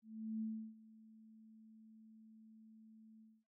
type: tone with ADSR envelope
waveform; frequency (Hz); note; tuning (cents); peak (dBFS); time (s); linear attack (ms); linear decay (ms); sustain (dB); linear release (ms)
sine; 220.1; A3; +1; -38; 0.02-3.44; 390; 330; -21; 230
effects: noise-tail reverb RT60 0.2 s tail -19 dB re dry